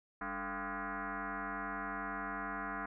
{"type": "tone with frequency modulation", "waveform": "sine", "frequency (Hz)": 199.4, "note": "G3", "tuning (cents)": 30, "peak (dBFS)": -37, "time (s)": [0.21, 2.86], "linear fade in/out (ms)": 5, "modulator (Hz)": 245, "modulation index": 6.5, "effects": []}